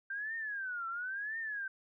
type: tone with vibrato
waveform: sine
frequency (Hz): 1568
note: G6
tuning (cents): 0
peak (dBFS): -36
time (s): 0.1-1.68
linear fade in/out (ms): 5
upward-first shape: triangle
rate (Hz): 0.97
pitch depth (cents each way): 280
effects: none